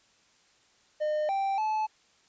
triangle tone with pitch steps, 608 / 783 / 865 Hz, D#5 / G5 / A5, -40 / -2 / -30 cents, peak -24 dBFS, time 1-1.87 s, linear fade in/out 20 ms, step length 290 ms, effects white hiss -64 dBFS RMS until 2.28 s + resampled to 16000 Hz

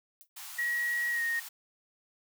violet noise with exponential decay, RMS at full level -48 dBFS, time 0.21-0.29 s, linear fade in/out 0 ms, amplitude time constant 17 ms
white high-pass noise, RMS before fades -44 dBFS, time 0.36-1.49 s, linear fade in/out 10 ms, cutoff 710 Hz, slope 96 dB/octave
sine tone with pitch glide, 1908 to 1859 Hz, A#6 to A#6, +40 to -5 cents, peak -28 dBFS, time 0.58-1.4 s, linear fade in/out 10 ms, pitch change -45 cents, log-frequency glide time 1.11-1.23 s
effects none

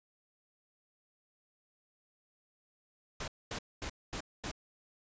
pink noise bursts, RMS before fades -39 dBFS, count 5, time 3.2-4.515 s, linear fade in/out 5 ms, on 79 ms, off 230 ms, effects resampled to 16000 Hz

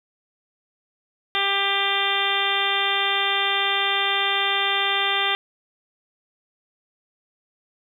harmonic tone, 396.3 Hz, G4, 19 cents sharp, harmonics 1 / 2 / 3 / 4 / 5 / 6 / 7 / 8 / 9, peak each -32 / -28 / -28 / -30 / -27 / -30 / -30 / -27 / -26 dBFS, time 1.35-5.35 s, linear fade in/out 0 ms, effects 9-bit

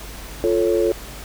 sine chord, F augmented, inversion none, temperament equal, 349.2 / 440 / 554.4 Hz, F4 / A4 / C#5, 0 / 0 / 0 cents, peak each -19 / -19 / -22 dBFS, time 0.44-0.92 s, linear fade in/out 0 ms, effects added 50 Hz sine -37 dBFS peak until 1.24 s + pink hiss -37 dBFS RMS until 1.24 s

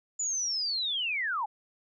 sine linear sweep, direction down, 7040 to 784 Hz, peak -28 dBFS, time 0.19-1.46 s, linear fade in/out 10 ms, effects none

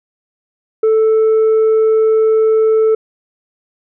sine tone with tanh clipping, 440 Hz, A4, in tune, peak -9 dBFS, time 0.83-2.95 s, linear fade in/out 5 ms, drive 2 dB, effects none

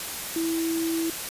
sine tone in noise, 328.6 Hz, E4, 5 cents flat, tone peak -24 dBFS, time 0.36-1.1 s, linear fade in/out 2 ms, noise white, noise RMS -33 dBFS, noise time 0-1.29 s, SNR +6 dB, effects resampled to 32000 Hz

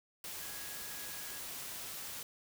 sine tone in noise, 1661.2 Hz, G#6, in tune, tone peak -54 dBFS, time 0.41-1.39 s, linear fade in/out 2 ms, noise white, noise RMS -44 dBFS, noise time 0.24-2.23 s, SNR -13 dB, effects none

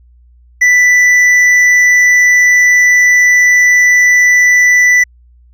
sine tone with hard clipping, 1979 Hz, B6, 3 cents sharp, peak -6 dBFS, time 0.61-5.04 s, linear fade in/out 10 ms, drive 5 dB, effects added 60 Hz sine -41 dBFS peak until 5.53 s

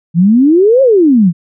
sine exponential two-way sweep, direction up then down, 159.8 to 554.4 to 159.8 Hz, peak -4 dBFS, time 0.14-1.33 s, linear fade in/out 50 ms, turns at 0.82 s, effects none

